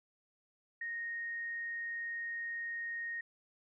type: tone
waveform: sine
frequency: 1861 Hz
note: A#6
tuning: 3 cents flat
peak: -37 dBFS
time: 0.81-3.21 s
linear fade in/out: 5 ms
effects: none